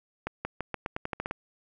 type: accelerating click train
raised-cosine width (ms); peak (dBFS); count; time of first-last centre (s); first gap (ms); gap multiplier
0.5; -16; 11; 0.27-1.311; 180; 0.87
effects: none